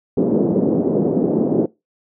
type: band-pass noise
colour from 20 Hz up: pink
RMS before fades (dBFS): -17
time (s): 0.17-1.66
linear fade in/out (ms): 5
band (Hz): 190 to 470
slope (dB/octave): 24
effects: noise-tail reverb RT60 0.2 s tail -20 dB re dry